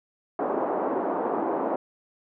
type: band-pass noise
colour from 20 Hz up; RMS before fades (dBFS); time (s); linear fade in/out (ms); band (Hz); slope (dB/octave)
pink; -27; 0.39-1.76; 2; 290 to 1000; 24
effects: none